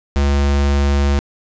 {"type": "tone", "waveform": "square", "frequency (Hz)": 70.5, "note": "C#2", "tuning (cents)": 30, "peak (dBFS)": -13, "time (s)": [0.16, 1.19], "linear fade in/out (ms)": 0, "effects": ["resampled to 16000 Hz", "9-bit"]}